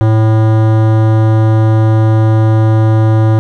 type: tone with hard clipping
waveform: sine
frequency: 110 Hz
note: A2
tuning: in tune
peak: -8 dBFS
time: 0.01-3.39 s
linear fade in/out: 0 ms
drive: 17 dB
effects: none